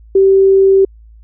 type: tone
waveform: sine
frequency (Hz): 387.3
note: G4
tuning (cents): -21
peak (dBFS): -5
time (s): 0.15-0.85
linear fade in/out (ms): 5
effects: added 55 Hz sine -37 dBFS peak until 1.23 s